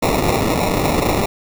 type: noise with sample-and-hold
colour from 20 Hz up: white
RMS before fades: -17 dBFS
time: 0.02-1.26 s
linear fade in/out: 10 ms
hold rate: 1575 Hz
effects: none